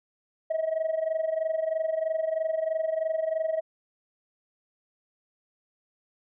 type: tone with amplitude modulation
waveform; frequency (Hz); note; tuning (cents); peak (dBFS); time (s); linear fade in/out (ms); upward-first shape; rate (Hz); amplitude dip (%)
sine; 640; D#5; +49; -20; 0.5-3.61; 10; sine; 23.1; 80
effects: tanh soft clip ceiling -21 dBFS